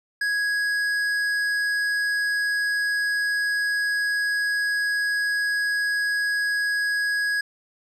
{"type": "tone with tanh clipping", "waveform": "sine", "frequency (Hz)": 1661.2, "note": "G#6", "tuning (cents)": 0, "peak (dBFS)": -23, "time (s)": [0.21, 7.41], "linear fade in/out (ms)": 5, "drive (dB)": 11, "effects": []}